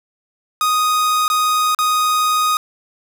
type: tone with dropouts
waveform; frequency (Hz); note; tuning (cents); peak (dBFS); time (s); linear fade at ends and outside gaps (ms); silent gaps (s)
45% pulse; 1244.5; D#6; 0; -14; 0.61-2.57; 1; 1.28-1.3 / 1.748-1.788
effects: none